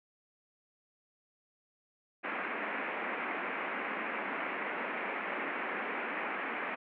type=band-pass noise; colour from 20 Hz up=white; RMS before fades=-37 dBFS; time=2.23-6.76 s; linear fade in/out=20 ms; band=200 to 2400 Hz; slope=48 dB/octave; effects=none